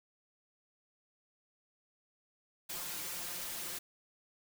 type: noise with comb filter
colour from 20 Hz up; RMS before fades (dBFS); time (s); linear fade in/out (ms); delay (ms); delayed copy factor
white; -41; 2.69-3.79; 10; 5.7; +0.7
effects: none